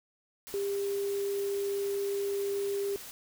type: tone in noise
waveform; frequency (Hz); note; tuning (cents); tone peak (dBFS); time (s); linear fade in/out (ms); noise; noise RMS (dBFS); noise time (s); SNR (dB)
sine; 399.6; G4; +33; -29; 0.54-2.96; 0; white; -45; 0.47-3.11; +13
effects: none